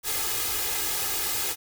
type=noise with comb filter; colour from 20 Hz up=white; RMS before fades=-28 dBFS; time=0.03-1.56 s; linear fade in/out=50 ms; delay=2.4 ms; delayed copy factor=+0.8; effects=none